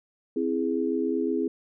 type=chord; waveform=sine; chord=C augmented; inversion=none; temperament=equal; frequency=261.6 / 329.6 / 415.3 Hz; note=C4 / E4 / G#4; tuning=0 / 0 / 0 cents; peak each=-28 dBFS; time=0.36-1.48 s; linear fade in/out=5 ms; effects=none